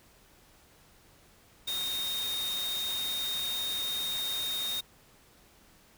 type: tone in noise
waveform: sine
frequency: 3703 Hz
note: A#7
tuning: 12 cents flat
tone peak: -31 dBFS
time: 1.67-4.81 s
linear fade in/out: 10 ms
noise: white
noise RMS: -39 dBFS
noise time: 1.67-4.81 s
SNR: +5 dB
effects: pink hiss -60 dBFS RMS until 5.97 s